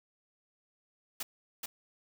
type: noise with echo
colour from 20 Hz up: white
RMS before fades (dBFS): -37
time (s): 1.2-1.23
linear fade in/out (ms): 5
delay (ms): 430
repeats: 1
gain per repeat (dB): -2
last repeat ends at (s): 1.66
effects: none